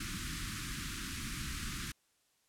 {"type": "band-stop noise", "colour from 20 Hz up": "pink", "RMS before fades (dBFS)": -40, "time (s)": [0, 1.92], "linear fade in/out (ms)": 5, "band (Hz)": [320, 1200], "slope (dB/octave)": 48, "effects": ["white hiss -74 dBFS RMS until 2.48 s", "low-pass 11000 Hz 12 dB/octave"]}